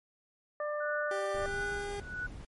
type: harmonic tone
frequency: 595 Hz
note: D5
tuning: 22 cents sharp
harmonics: 1 / 2 / 3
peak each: -33 / -39 / -43 dBFS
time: 0.6-1.46 s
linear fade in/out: 2 ms
type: tone with tremolo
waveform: sine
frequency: 1477 Hz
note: F#6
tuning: 3 cents flat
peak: -33 dBFS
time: 0.8-2.27 s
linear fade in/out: 10 ms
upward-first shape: sine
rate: 1.5 Hz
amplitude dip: 95%
type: tone with pitch glide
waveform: 30% pulse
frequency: 392 to 404.9 Hz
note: G4 to G#4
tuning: 0 to -44 cents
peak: -34 dBFS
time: 1.11-2 s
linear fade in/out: 2 ms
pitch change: +56 cents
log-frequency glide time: 1.34-1.66 s
type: noise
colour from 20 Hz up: brown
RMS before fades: -44 dBFS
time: 1.34-2.45 s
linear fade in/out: 5 ms
effects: MP3 48 kbps